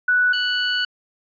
sine / 20% pulse tone pair in turn, 1480 / 1480 Hz, F#6 / F#6, 0 / 0 cents, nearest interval unison, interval 0 cents, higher neither, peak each -14 / -14 dBFS, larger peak neither, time 0.08-0.33 / 0.33-0.85 s, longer second, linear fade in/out 5 ms, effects resampled to 11025 Hz

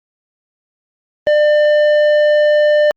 sine tone with tanh clipping, 598 Hz, D5, 31 cents sharp, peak -10 dBFS, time 1.27-2.91 s, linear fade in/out 0 ms, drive 10 dB, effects Opus 32 kbps

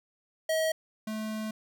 square tone pair in turn, 638 / 216.9 Hz, D#5 / A3, +43 / -25 cents, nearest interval octave + perfect fifth, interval 1868 cents, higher first, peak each -26 / -33 dBFS, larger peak first, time 0.49-0.72 / 1.07-1.51 s, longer second, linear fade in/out 5 ms, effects none

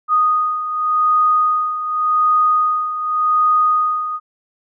sine beating tone pair, 1240 / 1240.87 Hz, D#6 / D#6, -6 / -5 cents, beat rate 0.87 Hz, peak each -14 / -20 dBFS, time 0.08-4.2 s, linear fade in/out 50 ms, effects none

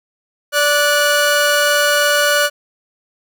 sawtooth tone pair together, 582.6 / 1468 Hz, D5 / F#6, -14 / -14 cents, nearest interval octave + major third, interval 1600 cents, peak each -11 dBFS, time 0.52-2.5 s, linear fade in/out 50 ms, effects none

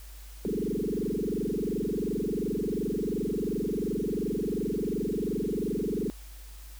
sine tone with frequency modulation, 311.1 Hz, D#4, in tune, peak -27 dBFS, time 0.45-6.1 s, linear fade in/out 0 ms, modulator 22.8 Hz, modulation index 6, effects added 50 Hz sine -43 dBFS peak until 6.79 s + white hiss -53 dBFS RMS until 6.79 s

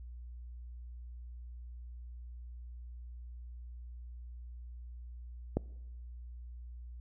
click, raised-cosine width 2 ms, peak -16 dBFS, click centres 5.57 s, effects noise-tail reverb RT60 1.0 s tail -24 dB re dry + added 60 Hz sine -44 dBFS peak until 7 s

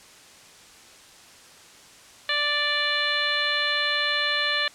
harmonic tone, 587 Hz, D5, 1 cent flat, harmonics 1 / 2 / 3 / 4 / 5 / 6 / 7, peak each -34 / -32 / -26 / -31 / -30 / -29 / -30 dBFS, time 2.29-4.68 s, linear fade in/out 2 ms, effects white hiss -49 dBFS RMS until 4.74 s + low-pass 8000 Hz 12 dB/octave

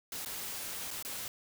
white noise with dropouts, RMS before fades -40 dBFS, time 0.12-1.28 s, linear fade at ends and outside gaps 1 ms, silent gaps 0.249-0.259 / 0.906-0.911 / 1.026-1.049 s, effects none

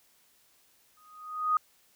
sine tone with exponential growth, 1244.5 Hz, D#6, in tune, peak -20 dBFS, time 0.97-1.57 s, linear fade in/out 2 ms, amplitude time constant 130 ms, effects white hiss -65 dBFS RMS until 1.95 s

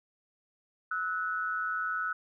sine tone pair together, 1300.3 / 1480 Hz, E6 / F#6, -24 / 0 cents, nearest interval major second, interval 224 cents, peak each -33 / -32 dBFS, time 0.91-2.13 s, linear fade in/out 5 ms, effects none

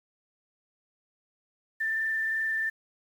sine tone with frequency modulation, 1780 Hz, A6, 20 cents sharp, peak -26 dBFS, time 1.8-2.7 s, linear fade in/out 10 ms, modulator 22.8 Hz, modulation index 0.75, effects 9-bit

